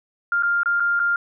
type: tone with dropouts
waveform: sine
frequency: 1400 Hz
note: F6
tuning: 4 cents sharp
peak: -17 dBFS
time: 0.32-1.16 s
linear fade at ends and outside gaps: 2 ms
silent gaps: 0.425-0.432 / 0.633-0.658 / 0.799-0.803 / 0.994-0.999 s
effects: none